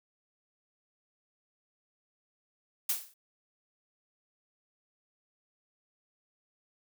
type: noise with exponential decay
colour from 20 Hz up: blue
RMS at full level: -26 dBFS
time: 2.89-3.14 s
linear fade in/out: 5 ms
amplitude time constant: 54 ms
effects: none